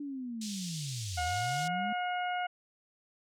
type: linear two-way sweep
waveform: sine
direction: down then up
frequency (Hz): 293.7 to 75.1 to 217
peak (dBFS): -36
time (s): 0-1.93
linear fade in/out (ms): 5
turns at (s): 1.23
type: band-pass noise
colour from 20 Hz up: white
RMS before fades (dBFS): -43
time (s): 0.41-1.68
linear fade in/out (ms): 5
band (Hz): 3100 to 7600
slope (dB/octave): 24
type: harmonic tone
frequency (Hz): 720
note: F#5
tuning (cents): -47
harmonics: 1 / 2 / 3 / 4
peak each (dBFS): -32 / -38 / -42 / -44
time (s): 1.17-2.47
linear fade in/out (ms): 10
effects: none